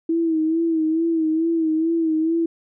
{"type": "tone with vibrato", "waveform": "sine", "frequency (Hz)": 323.7, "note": "E4", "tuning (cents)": -31, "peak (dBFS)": -17, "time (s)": [0.09, 2.46], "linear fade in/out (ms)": 5, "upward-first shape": "sine", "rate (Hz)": 2.3, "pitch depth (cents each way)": 55, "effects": []}